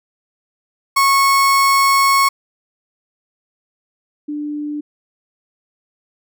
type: tone pair in turn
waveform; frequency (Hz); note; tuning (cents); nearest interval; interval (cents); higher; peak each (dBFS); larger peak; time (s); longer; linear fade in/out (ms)
35% pulse / sine; 1100 / 296.1; C#6 / D4; -14 / +14; octave + major seventh; 2272; first; -9 / -21; first; 0.96-2.29 / 4.28-4.81; first; 10
effects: none